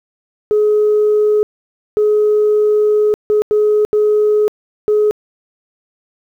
sine tone bursts at uneven times, 422.3 Hz, G#4, 29 cents sharp, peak -8 dBFS, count 6, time 0.51-1.43 / 1.97-3.14 / 3.3-3.42 / 3.51-3.85 / 3.93-4.48 / 4.88-5.11 s, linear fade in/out 0 ms, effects tanh soft clip ceiling -6 dBFS + 8-bit

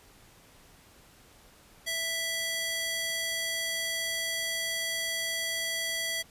square tone with high-pass filter, 659.3 Hz, E5, in tune, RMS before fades -32 dBFS, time 1.86-6.23 s, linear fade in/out 20 ms, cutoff 2200 Hz, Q 0.91, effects pink hiss -57 dBFS RMS until 6.3 s + resampled to 32000 Hz

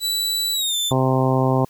sawtooth tone with pitch glide, 3951 to 3540 Hz, B7 to A7, 0 to +10 cents, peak -17 dBFS, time 0-0.93 s, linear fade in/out 50 ms, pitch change -190 cents, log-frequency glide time 0.53-0.76 s
harmonic tone, 130.81 Hz, C3, in tune, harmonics 1 / 2 / 3 / 4 / 5 / 6 / 7 / 8, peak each -19 / -22 / -24 / -25 / -26 / -27 / -27 / -28 dBFS, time 0.91-1.65 s, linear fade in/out 2 ms
effects white hiss -54 dBFS RMS until 1.69 s

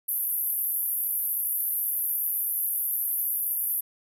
pink band-pass noise, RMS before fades -28 dBFS, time 0.08-3.81 s, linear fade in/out 10 ms, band 11000 to 14000 Hz, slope 96 dB/octave, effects none

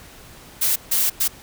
blue noise bursts at uneven times, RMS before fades -19 dBFS, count 3, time 0.61-0.76 / 0.91-1.1 / 1.2-1.28 s, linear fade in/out 10 ms, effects pink hiss -44 dBFS RMS until 1.42 s

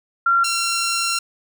sine / 10% pulse tone pair in turn, 1375 / 1367.4 Hz, F6 / F6, -27 / -37 cents, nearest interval unison, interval 10 cents, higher first, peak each -13 / -11 dBFS, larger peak second, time 0.26-0.44 / 0.44-1.19 s, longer second, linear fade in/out 5 ms, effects none

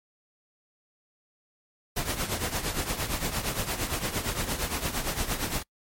pink noise with tremolo, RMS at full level -27 dBFS, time 1.96-5.63 s, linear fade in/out 10 ms, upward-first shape triangle, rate 8.7 Hz, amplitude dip 75%, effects noise-tail reverb RT60 0.1 s tail -25 dB re dry + MP3 64 kbps

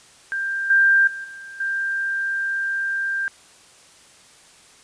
sine tone with level steps, 1586 Hz, G6, 20 cents sharp, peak -22 / -12 / -29 / -35 / -21 dBFS, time 0.32-3.28 s, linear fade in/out 0 ms, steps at 0.7 / 1.07 / 1.24 / 1.6 s, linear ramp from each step 5 ms, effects white hiss -50 dBFS RMS until 4.83 s + resampled to 22050 Hz

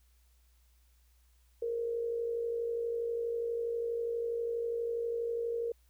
sine tone with amplitude modulation, 466.2 Hz, A#4, in tune, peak -29 dBFS, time 1.62-5.72 s, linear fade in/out 5 ms, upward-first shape sine, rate 52.3 Hz, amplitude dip 50%, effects added 60 Hz sine -63 dBFS peak until 5.89 s + white hiss -73 dBFS RMS until 5.89 s

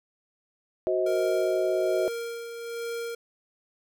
sine chord, C diminished, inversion second, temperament equal with one note detuned, 370 / 523.3 / 633.5 Hz, Gb4 / C5 / Eb5, 0 / 0 / +31 cents, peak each -26 / -31 / -26 dBFS, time 0.87-2.08 s, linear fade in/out 0 ms
square tone with tremolo, 466.2 Hz, A#4, in tune, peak -31 dBFS, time 1.06-3.15 s, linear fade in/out 5 ms, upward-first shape sine, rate 1.2 Hz, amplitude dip 50%
effects none

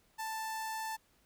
sawtooth tone with notch filter, 883 Hz, A5, 6 cents sharp, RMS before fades -39 dBFS, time 0.18-0.97 s, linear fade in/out 20 ms, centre 3100 Hz, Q 1.9, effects pink hiss -70 dBFS RMS until 1.25 s

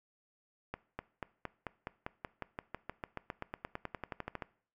accelerating click train, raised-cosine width 0.5 ms, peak -23 dBFS, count 27, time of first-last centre 0.74-4.422 s, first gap 250 ms, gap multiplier 0.95, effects noise-tail reverb RT60 0.5 s tail -20 dB re dry

